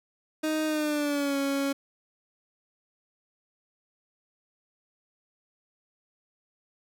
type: tone with pitch glide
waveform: 30% pulse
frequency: 311.1 to 277.2 Hz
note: D#4 to C#4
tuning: 0 to 0 cents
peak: -23 dBFS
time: 0.43-1.73 s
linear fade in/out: 10 ms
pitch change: -200 cents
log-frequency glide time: 0.66-1.37 s
effects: none